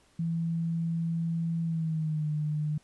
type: tone with pitch glide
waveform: sine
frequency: 166 to 151.35 Hz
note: E3 to D#3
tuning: +12 to -48 cents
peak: -27 dBFS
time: 0.19-2.78 s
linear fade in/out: 5 ms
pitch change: -160 cents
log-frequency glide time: 1.63-2.28 s
effects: pink hiss -64 dBFS RMS until 2.83 s + resampled to 24000 Hz